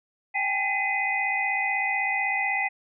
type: tone cluster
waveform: sine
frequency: 781 / 837 / 2030 / 2491 Hz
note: G5 / G#5 / B6 / D#7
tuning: -7 / +13 / +47 / +1 cents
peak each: -30 / -33 / -26 / -29 dBFS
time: 0.34-2.69 s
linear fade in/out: 20 ms
effects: none